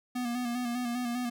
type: tone with vibrato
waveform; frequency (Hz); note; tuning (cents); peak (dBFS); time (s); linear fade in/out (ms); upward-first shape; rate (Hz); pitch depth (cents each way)
square; 242.8; B3; -29; -31; 0.15-1.3; 10; square; 5; 38
effects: none